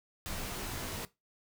pink noise with comb filter, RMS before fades -39 dBFS, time 0.26-1.05 s, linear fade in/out 0 ms, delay 18 ms, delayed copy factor -0.6, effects noise-tail reverb RT60 0.2 s tail -18 dB re dry

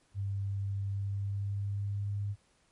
sine tone with pitch glide, 99 to 101.37 Hz, G2 to G#2, +18 to -41 cents, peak -31 dBFS, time 0.14-2.36 s, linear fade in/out 50 ms, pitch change +41 cents, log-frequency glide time 0.86-2.19 s, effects pink hiss -69 dBFS RMS until 2.71 s + MP3 48 kbps

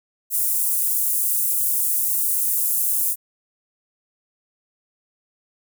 pink high-pass noise, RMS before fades -21 dBFS, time 0.3-3.16 s, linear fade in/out 50 ms, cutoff 9800 Hz, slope 24 dB/octave, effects none

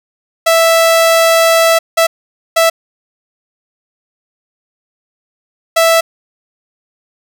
sawtooth tone bursts at uneven times, 659.3 Hz, E5, in tune, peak -3 dBFS, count 4, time 0.46-1.79 / 1.97-2.07 / 2.56-2.7 / 5.76-6.01 s, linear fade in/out 10 ms, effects none

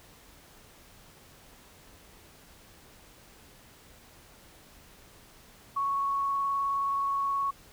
sine tone with vibrato, 1108.7 Hz, C#6, in tune, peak -26 dBFS, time 5.76-7.51 s, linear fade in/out 10 ms, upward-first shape triangle, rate 19 Hz, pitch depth 11 cents each way, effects pink hiss -55 dBFS RMS until 7.72 s

